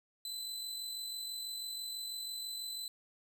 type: tone with amplitude modulation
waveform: sawtooth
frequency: 4022 Hz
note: B7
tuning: 31 cents sharp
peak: -35 dBFS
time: 0.25-2.88 s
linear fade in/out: 2 ms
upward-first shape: sine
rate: 46.1 Hz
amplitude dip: 35%
effects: none